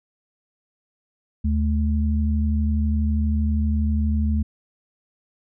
sine tone pair together, 76.1 / 215.9 Hz, D#2 / A3, -38 / -33 cents, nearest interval octave + tritone, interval 1805 cents, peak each -19 / -24 dBFS, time 1.44-4.43 s, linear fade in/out 10 ms, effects none

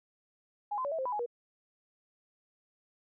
sine tone with pitch steps, 827 / 1029 / 567 / 649 / 525 / 991 / 837 / 478.2 Hz, G#5 / C6 / C#5 / E5 / C5 / B5 / G#5 / A#4, -8 / -29 / +39 / -27 / +6 / +6 / +13 / +44 cents, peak -31 dBFS, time 0.71-1.262 s, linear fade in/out 10 ms, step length 69 ms, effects none

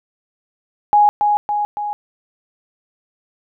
sine tone with echo, 830.6 Hz, G#5, in tune, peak -8 dBFS, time 0.93-1.09 s, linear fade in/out 0 ms, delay 280 ms, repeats 3, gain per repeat -4 dB, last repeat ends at 1.93 s, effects none

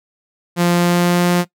sawtooth tone with pitch glide, 174.1 to 176.33 Hz, F3 to F3, -5 to +17 cents, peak -8 dBFS, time 0.56-1.45 s, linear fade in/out 50 ms, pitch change +22 cents, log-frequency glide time 0.72-1.31 s, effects noise-tail reverb RT60 0.1 s tail -19 dB re dry

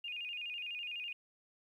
sine tone with vibrato, 2637 Hz, E7, in tune, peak -39 dBFS, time 0.04-1.13 s, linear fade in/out 5 ms, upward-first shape square, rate 12 Hz, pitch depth 110 cents each way, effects 12-bit

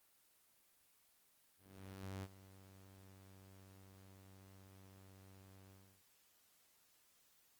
sawtooth tone with ADSR envelope, 96 Hz, G2, 36 cents flat, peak -40 dBFS, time 1.57-6.04 s, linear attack 660 ms, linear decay 44 ms, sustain -16 dB, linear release 360 ms, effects white hiss -73 dBFS RMS until 7.59 s + Opus 24 kbps

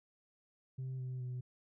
sine tone with pitch steps, 130.5 / 127.96 / 125.47 Hz, C3 / C3 / B2, -4 / -38 / +28 cents, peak -36 dBFS, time 0.78-1.41 s, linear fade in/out 10 ms, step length 210 ms, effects tanh soft clip ceiling -37 dBFS

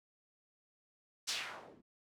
blue noise with low-pass filter sweep, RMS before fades -43 dBFS, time 1.27-1.82 s, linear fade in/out 20 ms, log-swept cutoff 5900 to 210 Hz, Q 1.6, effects none

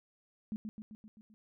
sine tone with echo, 214.9 Hz, A3, 41 cents flat, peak -34 dBFS, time 0.52-0.56 s, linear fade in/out 0 ms, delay 130 ms, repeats 6, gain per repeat -4 dB, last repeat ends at 1.34 s, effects none

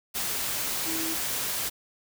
sine tone in noise, 323.4 Hz, E4, 33 cents flat, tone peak -33 dBFS, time 0.86-1.15 s, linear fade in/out 20 ms, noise white, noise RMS -30 dBFS, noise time 0.14-1.7 s, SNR -6 dB, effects none

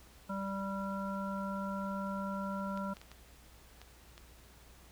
harmonic tone, 195.6 Hz, G3, 4 cents flat, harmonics 1 / 3 / 5 / 7, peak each -37 / -43 / -43 / -43 dBFS, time 0.29-2.94 s, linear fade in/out 10 ms
clicks, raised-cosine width 0.2 ms, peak -33 dBFS, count 6, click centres 2.775 / 2.969 / 3.015 / 3.116 / 3.816 / 4.179 s
effects added 60 Hz sine -59 dBFS peak until 4.91 s + pink hiss -60 dBFS RMS until 4.91 s

